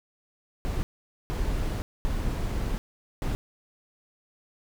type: noise bursts at uneven times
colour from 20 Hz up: brown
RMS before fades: -28 dBFS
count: 4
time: 0.65-0.83 / 1.3-1.82 / 2.05-2.78 / 3.22-3.35 s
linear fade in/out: 0 ms
effects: none